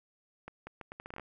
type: accelerating click train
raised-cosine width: 0.5 ms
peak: -28 dBFS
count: 11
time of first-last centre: 0.48-1.197 s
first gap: 190 ms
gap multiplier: 0.75
effects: none